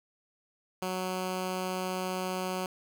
10% pulse tone, 185 Hz, F#3, in tune, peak -23 dBFS, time 0.82-2.66 s, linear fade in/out 2 ms, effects none

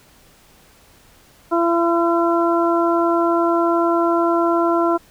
harmonic tone, 338.6 Hz, E4, 46 cents sharp, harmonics 1 / 2 / 3 / 4, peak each -17 / -20 / -22 / -23 dBFS, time 1.51-4.98 s, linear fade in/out 20 ms, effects pink hiss -51 dBFS RMS until 5.1 s

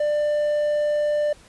triangle tone, 594 Hz, D5, 20 cents sharp, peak -17 dBFS, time 0-1.33 s, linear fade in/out 5 ms, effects pink hiss -51 dBFS RMS until 1.48 s + resampled to 24000 Hz

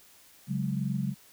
sine chord, C# suspended fourth, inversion none, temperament equal, 138.59 / 185 / 207.7 Hz, C#3 / F#3 / G#3, 0 / 0 / 0 cents, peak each -31 / -32 / -33 dBFS, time 0.47-1.15 s, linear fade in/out 50 ms, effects white hiss -57 dBFS RMS until 1.32 s

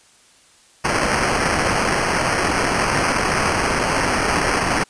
white noise with sample-and-hold, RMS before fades -19 dBFS, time 0.84-4.84 s, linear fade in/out 10 ms, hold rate 3675 Hz, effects white hiss -52 dBFS RMS until 4.89 s + resampled to 22050 Hz

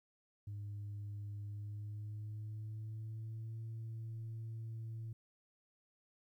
sine tone with pitch glide, 102.7 to 112.64 Hz, G#2 to A2, -19 to +41 cents, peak -40 dBFS, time 0.47-5.13 s, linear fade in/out 5 ms, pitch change +160 cents, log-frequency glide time 1.44-3.6 s, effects tanh soft clip ceiling -40 dBFS + 13-bit

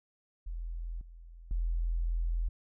sine tone with level steps, 42 Hz, E1, 33 cents sharp, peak -35 / -47 / -28 dBFS, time 0.46-2.49 s, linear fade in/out 10 ms, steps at 1.01 / 1.51 s, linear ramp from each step 2 ms, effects none

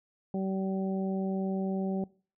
harmonic tone, 191.5 Hz, G3, 40 cents flat, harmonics 1 / 2 / 3 / 4, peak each -30 / -36 / -40 / -42 dBFS, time 0.34-2.04 s, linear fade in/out 2 ms, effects noise-tail reverb RT60 0.4 s tail -22 dB re dry

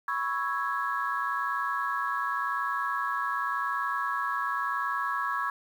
sine chord, C# minor seventh, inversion third, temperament equal, 987.8 / 1108.7 / 1318.5 / 1661.2 Hz, B5 / C#6 / E6 / G#6, 0 / 0 / 0 / 0 cents, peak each -35 / -30 / -34 / -32 dBFS, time 0.08-5.5 s, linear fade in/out 2 ms, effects tanh soft clip ceiling -18 dBFS + 9-bit

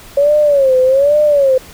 sine tone with vibrato, 554.4 Hz, C#5, in tune, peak -7 dBFS, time 0.17-1.58 s, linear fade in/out 5 ms, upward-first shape sine, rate 1.2 Hz, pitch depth 140 cents each way, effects pink hiss -37 dBFS RMS until 1.73 s

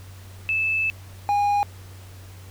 sine / triangle tone pair in turn, 2624 / 817.3 Hz, E7 / G#5, -9 / -28 cents, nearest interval octave + minor sixth, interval 2019 cents, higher first, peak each -20 / -16 dBFS, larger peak second, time 0.49-0.9 / 1.29-1.63 s, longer first, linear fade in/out 0 ms, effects added 94 Hz sine -40 dBFS peak until 2.5 s + pink hiss -49 dBFS RMS until 2.5 s

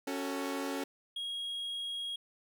sawtooth chord, F# minor, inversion second, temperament equal with one note detuned, 277.2 / 370 / 447.4 Hz, C#4 / F#4 / A4, 0 / 0 / +29 cents, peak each -32 / -38 / -37 dBFS, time 0.07-0.84 s, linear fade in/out 5 ms
triangle tone, 3286 Hz, G#7, 19 cents flat, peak -34 dBFS, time 1.16-2.16 s, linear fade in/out 5 ms
effects none

